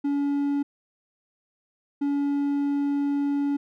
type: tone pair in turn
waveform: triangle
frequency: 284 / 284 Hz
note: C#4 / C#4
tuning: +42 / +42 cents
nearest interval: unison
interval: 0 cents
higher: neither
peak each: -20 dBFS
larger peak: neither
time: 0.04-0.63 / 2.01-3.57 s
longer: second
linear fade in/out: 10 ms
effects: none